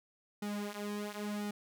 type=tone with flanger; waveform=sawtooth; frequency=206.8 Hz; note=G#3; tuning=7 cents flat; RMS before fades=-39 dBFS; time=0.42-1.51 s; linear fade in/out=5 ms; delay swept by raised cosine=1.8 to 6.3 ms; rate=0.97 Hz; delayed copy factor=-0.8; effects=none